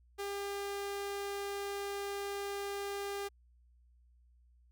sawtooth tone, 400.8 Hz, G4, 38 cents sharp, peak -33 dBFS, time 0.18-3.29 s, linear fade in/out 20 ms, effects added 60 Hz sine -62 dBFS peak until 4.71 s

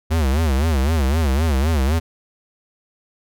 square tone with vibrato, 73.42 Hz, D2, in tune, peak -16 dBFS, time 0.1-2 s, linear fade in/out 20 ms, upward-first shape sine, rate 3.9 Hz, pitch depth 210 cents each way, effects none

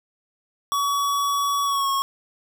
square tone with pitch glide, 1131 to 1094.4 Hz, C#6 to C#6, +34 to -23 cents, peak -21 dBFS, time 0.72-2.02 s, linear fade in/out 0 ms, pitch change -57 cents, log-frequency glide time 1.64-1.9 s, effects none

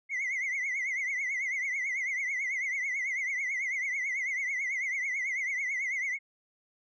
sine tone with vibrato, 2093 Hz, C7, in tune, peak -27 dBFS, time 0.09-6.19 s, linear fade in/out 50 ms, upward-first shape triangle, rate 9.1 Hz, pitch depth 130 cents each way, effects tanh soft clip ceiling -28 dBFS

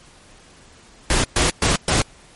pink noise bursts, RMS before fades -17 dBFS, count 4, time 1.1-2.02 s, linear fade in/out 2 ms, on 140 ms, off 120 ms, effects pink hiss -48 dBFS RMS until 2.35 s + MP3 48 kbps

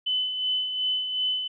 sine tone with tremolo, 3019 Hz, F#7, 34 cents sharp, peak -22 dBFS, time 0.06-1.48 s, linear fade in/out 10 ms, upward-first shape sine, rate 2.7 Hz, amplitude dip 50%, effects none

